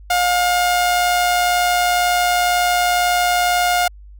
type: tone with amplitude modulation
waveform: sawtooth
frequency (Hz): 712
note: F5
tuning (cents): +33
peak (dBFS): -9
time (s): 0.1-3.88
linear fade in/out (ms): 5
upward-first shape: sine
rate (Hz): 122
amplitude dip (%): 30
effects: added 50 Hz sine -37 dBFS peak until 4.19 s